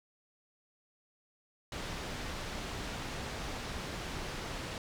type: low-pass noise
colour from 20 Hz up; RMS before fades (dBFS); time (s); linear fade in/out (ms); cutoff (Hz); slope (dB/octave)
pink; -40; 1.72-4.78; 2; 5600; 12
effects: none